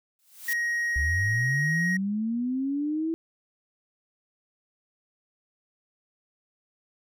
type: noise with exponential growth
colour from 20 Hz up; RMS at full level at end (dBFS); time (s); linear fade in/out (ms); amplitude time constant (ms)
blue; -31; 0.19-0.53; 0; 73
type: tone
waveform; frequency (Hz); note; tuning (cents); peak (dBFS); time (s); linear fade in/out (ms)
triangle; 1885; A#6; +19; -23; 0.48-1.97; 5
type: linear sweep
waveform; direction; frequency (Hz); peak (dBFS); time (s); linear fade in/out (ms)
sine; up; 66.9 to 330.3; -25; 0.96-3.14; 0
effects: none